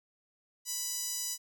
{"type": "tone with high-pass filter", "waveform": "sawtooth", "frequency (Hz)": 987.8, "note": "B5", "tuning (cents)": 0, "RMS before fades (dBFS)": -36, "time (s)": [0.65, 1.38], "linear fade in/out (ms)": 50, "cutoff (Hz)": 6200, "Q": 1.9, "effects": []}